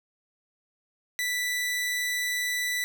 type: tone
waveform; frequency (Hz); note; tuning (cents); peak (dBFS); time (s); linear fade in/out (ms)
sawtooth; 1975.5; B6; 0; -23; 1.19-2.84; 0
effects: none